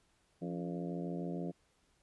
harmonic tone with a mistuned harmonic, 86.5 Hz, F2, 16 cents flat, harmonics 2 / 3 / 4 / 5 / 6 / 7 / 8, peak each -39 / -43 / -45 / -47 / -49 / -50 / -51 dBFS, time 0.41-1.52 s, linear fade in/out 20 ms, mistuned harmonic 3, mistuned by +85 cents, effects pink hiss -73 dBFS RMS until 2.02 s + resampled to 24000 Hz

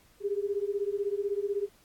sine beating tone pair, 396.2 / 412.2 Hz, G4 / G#4, +18 / -13 cents, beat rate 16 Hz, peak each -31 dBFS, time 0.2-1.69 s, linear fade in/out 50 ms, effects pink hiss -62 dBFS RMS until 1.84 s + AAC 64 kbps

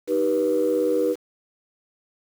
sine chord, Eb augmented, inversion none, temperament just, 311.1 / 388.9 / 486.1 Hz, Eb4 / G4 / B4, 0 / -14 / -28 cents, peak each -24 / -24 / -20 dBFS, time 0.07-1.16 s, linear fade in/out 50 ms, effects tanh soft clip ceiling -12 dBFS + 7-bit

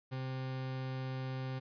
40% pulse tone, 130.81 Hz, C3, in tune, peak -36 dBFS, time 0.11-1.6 s, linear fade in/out 20 ms, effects resampled to 11025 Hz + 13-bit

